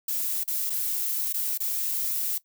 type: noise with dropouts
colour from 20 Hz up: violet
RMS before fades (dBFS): -28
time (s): 0.08-2.38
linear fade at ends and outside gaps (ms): 5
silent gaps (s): 0.436-0.477 / 0.697-0.702 / 1.328-1.34 / 1.577-1.602
effects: noise-tail reverb RT60 0.1 s tail -17 dB re dry